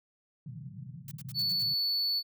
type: band-pass noise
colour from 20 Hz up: pink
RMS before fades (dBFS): -44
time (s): 0.46-1.74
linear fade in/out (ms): 2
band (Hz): 120 to 170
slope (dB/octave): 48
type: noise bursts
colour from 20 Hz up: blue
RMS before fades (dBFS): -46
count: 6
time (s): 1.08-1.628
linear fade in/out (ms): 2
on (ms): 33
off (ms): 70
type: tone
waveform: triangle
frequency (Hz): 4450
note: C#8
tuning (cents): +6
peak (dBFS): -26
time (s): 1.34-2.23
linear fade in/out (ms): 50
effects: none